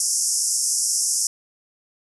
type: band-pass noise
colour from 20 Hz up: pink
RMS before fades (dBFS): -22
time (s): 0-1.27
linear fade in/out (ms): 2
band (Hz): 5200 to 11000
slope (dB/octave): 96
effects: none